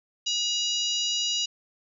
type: harmonic tone with a mistuned harmonic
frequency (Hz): 972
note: B5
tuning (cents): -28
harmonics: 3 / 4 / 5 / 6 / 7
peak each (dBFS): -28 / -30 / -32 / -34 / -35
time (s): 0.26-1.46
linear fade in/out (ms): 10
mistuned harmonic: 3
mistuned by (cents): -23
effects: none